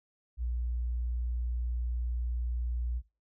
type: tone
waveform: sine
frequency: 59.9 Hz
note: A#1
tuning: 48 cents sharp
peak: -30 dBFS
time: 0.37-3.02 s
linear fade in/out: 50 ms
effects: noise-tail reverb RT60 0.3 s tail -18 dB re dry